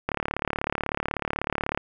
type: click train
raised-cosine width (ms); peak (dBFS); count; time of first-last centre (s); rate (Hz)
0.5; -10; 62; 0.09-1.775; 36.2
effects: none